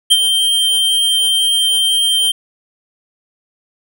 square tone with ADSR envelope, 3151 Hz, G7, 8 cents sharp, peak -5 dBFS, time 0.1-2.32 s, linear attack 19 ms, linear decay 40 ms, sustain -7 dB, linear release 9 ms, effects none

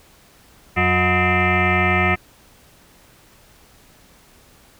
sine tone with frequency modulation, 1000 Hz, B5, 21 cents sharp, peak -14 dBFS, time 0.76-2.16 s, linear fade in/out 20 ms, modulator 272 Hz, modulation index 5.2, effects pink hiss -51 dBFS RMS until 4.79 s

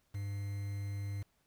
triangle tone with quantisation, 100.3 Hz, G2, 40 cents sharp, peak -34 dBFS, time 0.14-1.23 s, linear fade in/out 10 ms, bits 9, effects pink hiss -75 dBFS RMS until 1.46 s

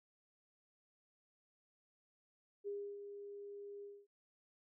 sine tone with ADSR envelope, 405.3 Hz, G#4, 42 cents flat, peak -39 dBFS, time 2.64-4.07 s, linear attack 34 ms, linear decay 300 ms, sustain -8 dB, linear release 240 ms, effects none

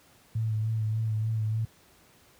sine tone with vibrato, 110 Hz, A2, in tune, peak -25 dBFS, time 0.35-1.65 s, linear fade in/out 5 ms, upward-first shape sine, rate 3.4 Hz, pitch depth 30 cents each way, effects pink hiss -59 dBFS RMS until 2.39 s + high-pass 60 Hz 12 dB/octave

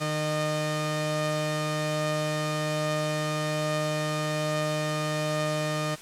sawtooth tone pair together, 153.05 / 611 Hz, D#3 / D#5, -28 / -32 cents, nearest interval 2 octaves, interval 2396 cents, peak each -25 dBFS, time 0-5.96 s, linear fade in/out 20 ms, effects white hiss -45 dBFS RMS until 6.01 s + low-pass 9000 Hz 12 dB/octave

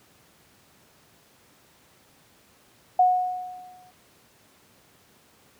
sine tone with exponential decay, 731 Hz, F#5, 21 cents flat, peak -13 dBFS, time 2.99-3.91 s, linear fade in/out 5 ms, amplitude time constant 200 ms, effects pink hiss -58 dBFS RMS until 5.59 s + high-pass 100 Hz 12 dB/octave

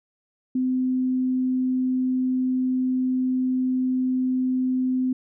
sine tone, 256.3 Hz, C4, 36 cents flat, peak -20 dBFS, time 0.55-5.13 s, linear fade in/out 5 ms, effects none

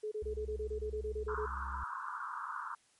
sine tone bursts, 427.1 Hz, G#4, 48 cents sharp, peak -35 dBFS, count 13, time 0.03-1.461 s, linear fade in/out 10 ms, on 87 ms, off 25 ms
triangle tone, 66.8 Hz, C2, 36 cents sharp, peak -38 dBFS, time 0.22-1.84 s, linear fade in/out 5 ms
pink band-pass noise, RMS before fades -41 dBFS, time 1.28-2.75 s, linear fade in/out 5 ms, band 940 to 1500 Hz, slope 96 dB/octave
effects white hiss -69 dBFS RMS until 2.99 s + MP3 48 kbps

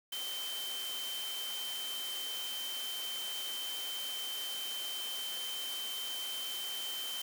sine tone in noise, 3100 Hz, G7, 20 cents flat, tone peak -38 dBFS, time 0.12-7.22 s, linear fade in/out 5 ms, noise white, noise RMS -43 dBFS, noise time 0.12-7.22 s, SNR +2 dB, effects high-pass 300 Hz 12 dB/octave

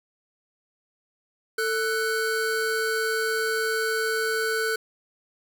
square tone pair together, 444.2 / 1489 Hz, A4 / F#6, +16 / +11 cents, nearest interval octave + major sixth, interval 2095 cents, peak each -27 dBFS, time 1.58-4.76 s, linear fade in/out 5 ms, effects none

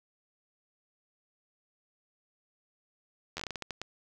slowing click train, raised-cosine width 0.2 ms, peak -19 dBFS, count 11, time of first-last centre 3.37-3.816 s, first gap 11 ms, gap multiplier 1.29, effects none

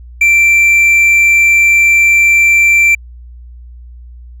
triangle tone with hard clipping, 2349 Hz, D7, in tune, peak -6 dBFS, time 0.21-2.95 s, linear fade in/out 5 ms, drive 6 dB, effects added 60 Hz sine -30 dBFS peak until 4.4 s

